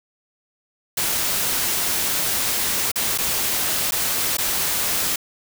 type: noise with dropouts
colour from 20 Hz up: white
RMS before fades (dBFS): -22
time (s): 0.97-5.16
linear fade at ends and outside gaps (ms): 5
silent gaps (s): 2.917-2.957 / 3.177-3.184 / 3.91-3.92 / 4.371-4.383
effects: none